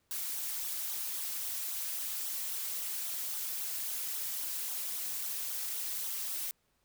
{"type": "noise with flanger", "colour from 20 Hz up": "blue", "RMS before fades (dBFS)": -37, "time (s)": [0.11, 6.51], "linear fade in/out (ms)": 0, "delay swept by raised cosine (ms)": [0.41, 4.41], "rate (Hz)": 3.7, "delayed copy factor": -0.7, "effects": ["pink hiss -75 dBFS RMS until 6.84 s"]}